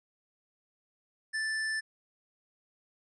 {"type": "tone", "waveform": "square", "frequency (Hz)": 1760, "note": "A6", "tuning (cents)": 0, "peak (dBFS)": -31, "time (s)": [1.33, 1.81], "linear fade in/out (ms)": 20, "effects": ["resampled to 22050 Hz"]}